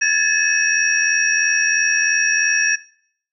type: tone cluster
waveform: sine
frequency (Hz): 1674 / 1757 / 2572 / 5660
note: G#6 / A6 / E7 / F8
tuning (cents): +13 / -3 / -43 / +22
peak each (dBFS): -20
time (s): 0.01-2.76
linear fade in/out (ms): 10
effects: noise-tail reverb RT60 0.6 s tail -20 dB re dry